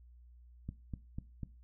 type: click train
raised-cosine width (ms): 5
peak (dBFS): -27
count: 4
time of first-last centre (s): 0.69-1.433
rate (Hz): 4.04
effects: noise-tail reverb RT60 0.3 s tail -18 dB re dry + added 60 Hz sine -55 dBFS peak until 1.63 s